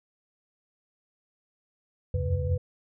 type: tone cluster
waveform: sine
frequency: 77.2 / 87.5 / 92.7 / 135 / 497.7 Hz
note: D#2 / F2 / F#2 / C#3 / B4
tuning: -13 / +4 / +4 / -45 / +13 cents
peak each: -32 / -30 / -29 / -32 / -34 dBFS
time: 2.14-2.58 s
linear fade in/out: 5 ms
effects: none